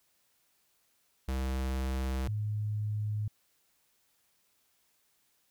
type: tone pair in turn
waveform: square / sine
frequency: 65.5 / 105.73 Hz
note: C2 / G#2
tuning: +2 / +31 cents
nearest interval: minor sixth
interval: 829 cents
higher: second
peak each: -31 / -30 dBFS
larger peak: second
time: 1.28-2.28 / 2.28-3.28 s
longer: neither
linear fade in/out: 5 ms
effects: white hiss -72 dBFS RMS until 5.5 s